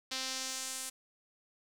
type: tone with band-pass filter sweep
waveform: sawtooth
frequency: 261.6 Hz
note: C4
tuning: in tune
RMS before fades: -39 dBFS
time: 0.11-0.9 s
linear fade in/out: 10 ms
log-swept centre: 4500 to 9200 Hz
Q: 1.6
effects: 10-bit